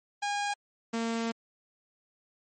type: tone pair in turn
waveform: sawtooth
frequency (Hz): 816 / 229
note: G#5 / A#3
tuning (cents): -31 / -31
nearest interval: octave + minor seventh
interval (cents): 2200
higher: first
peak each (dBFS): -25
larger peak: neither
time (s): 0.22-0.54 / 0.93-1.32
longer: second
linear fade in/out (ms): 10
effects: MP3 32 kbps